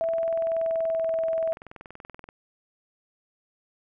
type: tone with pitch glide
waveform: sine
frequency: 659.3 to 651.7 Hz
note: E5 to E5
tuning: 0 to -20 cents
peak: -23 dBFS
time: 0.01-1.53 s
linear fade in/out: 0 ms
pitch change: -20 cents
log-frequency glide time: 0.29-1.22 s
type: click train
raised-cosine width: 0.5 ms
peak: -27 dBFS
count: 48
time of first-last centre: 0.04-2.289 s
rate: 20.9 Hz
effects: none